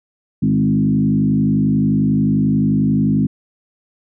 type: tone with frequency modulation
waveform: sine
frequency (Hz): 207.7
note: G#3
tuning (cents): 0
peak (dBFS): -12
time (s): 0.42-3.27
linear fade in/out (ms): 10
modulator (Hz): 51.3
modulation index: 1.4
effects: none